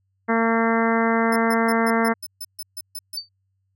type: harmonic tone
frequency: 227.7 Hz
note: A#3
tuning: 40 cents flat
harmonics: 1 / 2 / 3 / 4 / 5 / 6 / 7 / 8 / 9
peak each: -21 / -24 / -26 / -27 / -28 / -29 / -29 / -30 / -31 dBFS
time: 0.28-2.14 s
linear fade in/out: 20 ms
type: tone bursts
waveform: 10% pulse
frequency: 5274 Hz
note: E8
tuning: in tune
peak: -24 dBFS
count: 11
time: 1.32-3.171 s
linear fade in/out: 5 ms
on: 41 ms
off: 140 ms
type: tone with exponential decay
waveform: sine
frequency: 4582 Hz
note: D8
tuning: 44 cents flat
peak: -22 dBFS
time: 3.17-3.29 s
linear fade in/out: 5 ms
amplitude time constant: 24 ms
effects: added 96 Hz sine -67 dBFS peak until 3.75 s